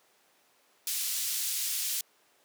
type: band-pass noise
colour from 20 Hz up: white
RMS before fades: -32 dBFS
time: 0.87-2.01 s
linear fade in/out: 2 ms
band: 3300 to 15000 Hz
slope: 12 dB/octave
effects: pink hiss -65 dBFS RMS until 2.44 s + high-pass 400 Hz 12 dB/octave